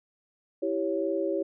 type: chord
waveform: sine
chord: C# diminished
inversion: first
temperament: equal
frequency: 329.6 / 392 / 554.4 Hz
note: E4 / G4 / C#5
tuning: 0 / 0 / 0 cents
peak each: -30 dBFS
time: 0.62-1.43 s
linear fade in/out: 10 ms
effects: none